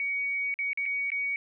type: tone with dropouts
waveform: sine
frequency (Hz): 2248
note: C#7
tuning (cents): +24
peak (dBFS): -27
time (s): 0-1.36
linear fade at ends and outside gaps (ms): 1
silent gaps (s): 0.541-0.589 / 0.732-0.774 / 0.856-0.861 / 1.103-1.118
effects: none